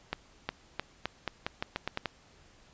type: accelerating click train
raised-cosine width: 0.3 ms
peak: -15 dBFS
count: 11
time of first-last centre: 0.13-2.058 s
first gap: 360 ms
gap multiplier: 0.85
effects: pink hiss -60 dBFS RMS until 2.73 s + resampled to 16000 Hz